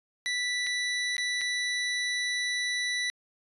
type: tone with dropouts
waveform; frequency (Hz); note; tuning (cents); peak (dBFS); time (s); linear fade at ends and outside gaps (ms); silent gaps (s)
25% pulse; 1970; B6; -5; -24; 0.26-3.1; 0; 0.666-0.669 / 1.167-1.181 / 1.411-1.415
effects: resampled to 24000 Hz